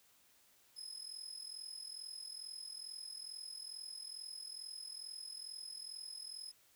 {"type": "tone with amplitude modulation", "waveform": "35% pulse", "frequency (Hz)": 5100, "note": "D#8", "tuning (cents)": 42, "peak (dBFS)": -40, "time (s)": [0.76, 6.52], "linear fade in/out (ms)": 20, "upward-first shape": "sine", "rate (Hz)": 42.3, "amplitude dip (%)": 75, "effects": ["white hiss -69 dBFS RMS until 6.75 s"]}